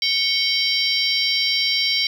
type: harmonic tone with a mistuned harmonic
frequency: 784 Hz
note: G5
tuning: in tune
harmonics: 3 / 4 / 5 / 6 / 7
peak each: -24 / -24 / -24 / -24 / -24 dBFS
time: 0.02-2.07 s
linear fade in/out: 2 ms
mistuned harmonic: 3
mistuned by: -100 cents
effects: 7-bit